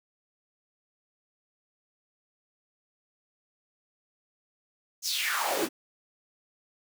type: noise with high-pass filter sweep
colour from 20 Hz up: pink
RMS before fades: -29 dBFS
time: 5.02-5.69 s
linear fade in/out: 50 ms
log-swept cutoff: 6500 to 260 Hz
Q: 4.3
effects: none